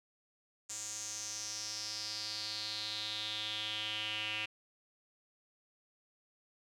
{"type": "tone with band-pass filter sweep", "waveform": "square", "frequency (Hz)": 107.4, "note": "A2", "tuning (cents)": -41, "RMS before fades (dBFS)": -40, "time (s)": [0.69, 4.46], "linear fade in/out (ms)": 10, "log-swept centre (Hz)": [7100, 2700], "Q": 5.6, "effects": []}